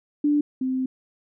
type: tone pair in turn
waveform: sine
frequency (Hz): 293.7 / 259.4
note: D4 / C4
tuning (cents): 0 / -15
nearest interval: major second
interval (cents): 215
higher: first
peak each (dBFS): -17 / -22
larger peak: first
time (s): 0.24-0.41 / 0.61-0.86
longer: second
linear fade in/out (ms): 5
effects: none